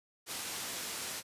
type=low-pass noise; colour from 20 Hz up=white; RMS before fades=-40 dBFS; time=0.26-1.23 s; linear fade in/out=50 ms; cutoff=10000 Hz; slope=12 dB/octave; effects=high-pass 100 Hz 12 dB/octave + resampled to 32000 Hz